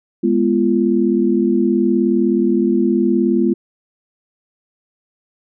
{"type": "chord", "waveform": "sine", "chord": "F diminished", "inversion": "first", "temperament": "equal with one note detuned", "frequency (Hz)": [207.7, 246.9, 343.6], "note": ["Ab3", "Cb4", "F4"], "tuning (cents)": [0, 0, -28], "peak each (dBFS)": [-17, -17, -16], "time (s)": [0.23, 3.54], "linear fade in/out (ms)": 10, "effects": []}